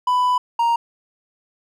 triangle tone pair in turn, 995 / 933.8 Hz, B5 / A#5, +13 / +3 cents, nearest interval minor second, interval 110 cents, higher first, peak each -13 dBFS, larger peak neither, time 0.07-0.38 / 0.59-0.76 s, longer first, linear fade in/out 5 ms, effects none

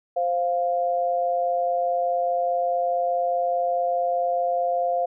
sine tone pair together, 523.3 / 698.5 Hz, C5 / F5, 0 / 0 cents, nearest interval perfect fourth, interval 500 cents, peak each -25 / -22 dBFS, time 0.16-5.06 s, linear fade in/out 10 ms, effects none

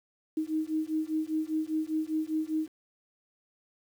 sine beating tone pair, 311.1 / 316.1 Hz, D#4 / D#4, 0 / +27 cents, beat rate 5 Hz, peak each -31 dBFS, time 0.37-2.68 s, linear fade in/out 5 ms, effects 9-bit

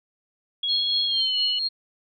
sine tone with pitch glide, 3322 to 2960 Hz, G#7 to F#7, 0 to 0 cents, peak -23 dBFS, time 0.63-1.59 s, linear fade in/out 5 ms, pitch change -200 cents, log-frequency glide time 1.05-1.36 s
sine tone with tremolo, 4250 Hz, C8, 26 cents sharp, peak -21 dBFS, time 0.68-1.69 s, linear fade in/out 20 ms, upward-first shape triangle, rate 4.3 Hz, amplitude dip 60%
effects none

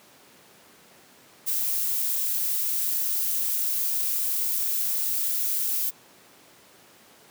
violet noise, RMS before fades -26 dBFS, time 1.46-5.91 s, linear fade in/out 20 ms, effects pink hiss -53 dBFS RMS until 7.3 s + high-pass 200 Hz 12 dB/octave

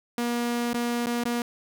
sawtooth tone with dropouts, 238.7 Hz, A#3, 41 cents sharp, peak -21 dBFS, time 0.18-1.42 s, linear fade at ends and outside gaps 2 ms, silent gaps 0.732-0.743 / 1.06-1.068 / 1.238-1.254 s, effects none

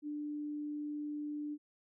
sine tone, 296.4 Hz, D4, 16 cents sharp, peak -37 dBFS, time 0.02-1.58 s, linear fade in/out 50 ms, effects none

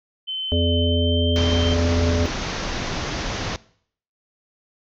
sine tone with pitch glide, 3066 to 3129 Hz, G7 to G7, -39 to -4 cents, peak -25 dBFS, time 0.27-1.75 s, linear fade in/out 20 ms, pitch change +35 cents, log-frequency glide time 0.79-1.32 s
harmonic tone, 84.7 Hz, E2, 48 cents sharp, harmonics 1 / 3 / 5 / 7, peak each -19 / -24 / -26 / -27 dBFS, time 0.52-2.26 s, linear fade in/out 0 ms
pink low-pass noise, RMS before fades -27 dBFS, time 1.36-3.56 s, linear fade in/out 0 ms, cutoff 6500 Hz, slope 96 dB/octave
effects noise-tail reverb RT60 0.6 s tail -21 dB re dry

